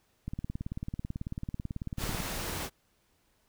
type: click train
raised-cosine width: 5 ms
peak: -23 dBFS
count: 36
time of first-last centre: 0.28-2.203 s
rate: 18.2 Hz
type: noise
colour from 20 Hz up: pink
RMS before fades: -36 dBFS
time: 1.97-2.7 s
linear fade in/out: 50 ms
effects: pink hiss -71 dBFS RMS until 3.48 s